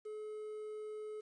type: tone with quantisation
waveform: triangle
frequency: 427.6 Hz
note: A4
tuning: 49 cents flat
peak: -40 dBFS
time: 0.05-1.21 s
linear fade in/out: 10 ms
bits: 11
effects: resampled to 22050 Hz